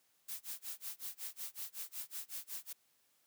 blue noise with tremolo, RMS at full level -42 dBFS, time 0.28-2.73 s, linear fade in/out 10 ms, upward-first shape sine, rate 5.4 Hz, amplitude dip 100%, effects white hiss -74 dBFS RMS until 3.26 s + high-pass 100 Hz 12 dB/octave

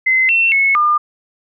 sine tone with pitch steps, 2055 / 2702 / 2193 / 1205 Hz, C7 / E7 / C#7 / D6, -32 / +42 / -19 / +44 cents, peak -10 dBFS, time 0.06-0.98 s, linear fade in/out 10 ms, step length 230 ms, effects none

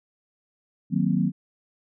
sine chord, C half-diminished seventh, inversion first, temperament equal, 155.56 / 185 / 233.1 / 261.6 Hz, Eb3 / Gb3 / Bb3 / C4, 0 / 0 / 0 / 0 cents, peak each -26 / -23 / -26 / -28 dBFS, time 0.9-1.32 s, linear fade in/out 50 ms, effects none

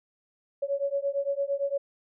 sine beating tone pair, 555 / 563.8 Hz, C#5 / C#5, +2 / +29 cents, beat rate 8.8 Hz, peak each -29 dBFS, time 0.62-1.78 s, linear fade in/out 10 ms, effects none

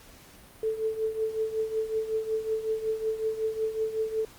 sine tone with tremolo, 440 Hz, A4, in tune, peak -23 dBFS, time 0.63-4.25 s, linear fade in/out 2 ms, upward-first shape triangle, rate 5.4 Hz, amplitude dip 80%, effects pink hiss -52 dBFS RMS until 4.38 s + Opus 48 kbps

